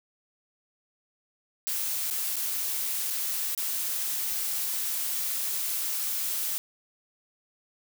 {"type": "noise with dropouts", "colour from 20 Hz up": "blue", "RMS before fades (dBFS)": -30, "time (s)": [1.67, 6.58], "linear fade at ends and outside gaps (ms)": 0, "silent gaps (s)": [[2.101, 2.109], [2.358, 2.366], [3.102, 3.106], [3.549, 3.577]], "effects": []}